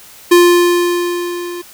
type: tone with level ramp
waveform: square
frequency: 350 Hz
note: F4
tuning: 4 cents sharp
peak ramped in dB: -4 to -24 dBFS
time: 0.31-1.62 s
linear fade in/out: 10 ms
effects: white hiss -39 dBFS RMS until 1.73 s